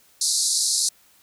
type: band-pass noise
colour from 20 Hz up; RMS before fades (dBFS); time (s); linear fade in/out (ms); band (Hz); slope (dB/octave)
pink; -22; 0.21-0.89; 5; 4000 to 11000; 96
effects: white hiss -57 dBFS RMS until 1.22 s